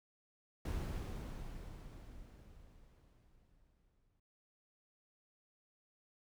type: noise with exponential decay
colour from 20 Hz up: brown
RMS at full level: -37 dBFS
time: 0.65-4.2 s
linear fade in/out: 5 ms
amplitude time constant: 770 ms
effects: none